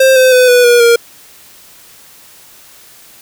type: tone with pitch steps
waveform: square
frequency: 528 / 515.6 / 503.6 / 491.8 / 480.3 / 469 Hz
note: C5 / C5 / B4 / B4 / B4 / A#4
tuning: +16 / -26 / +34 / -7 / -48 / +11 cents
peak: -5 dBFS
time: 0-0.96 s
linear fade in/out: 5 ms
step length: 160 ms
effects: white hiss -40 dBFS RMS until 3.21 s